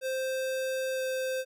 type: tone with pitch glide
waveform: square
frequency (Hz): 523.3 to 520.3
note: C5 to C5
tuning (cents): 0 to -10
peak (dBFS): -30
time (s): 0.01-1.45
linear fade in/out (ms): 50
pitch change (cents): -10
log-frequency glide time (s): 0.94-1.01
effects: none